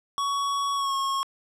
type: tone with pitch glide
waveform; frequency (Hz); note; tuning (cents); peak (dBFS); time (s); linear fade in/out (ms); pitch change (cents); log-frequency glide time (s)
square; 1120 to 1089.4; C#6 to C#6; +18 to -30; -25; 0.18-1.23; 0; -48; 0.75-0.94
effects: low-pass 9000 Hz 12 dB/octave